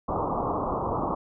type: low-pass noise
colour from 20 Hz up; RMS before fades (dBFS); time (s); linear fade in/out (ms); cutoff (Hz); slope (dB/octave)
white; -28; 0.08-1.15; 10; 1200; 96
effects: none